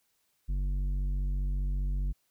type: tone with tanh clipping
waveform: sine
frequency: 47.51 Hz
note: F#1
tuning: 47 cents sharp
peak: -29 dBFS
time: 0.48-2.13 s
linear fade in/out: 20 ms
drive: 9 dB
effects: white hiss -74 dBFS RMS until 2.3 s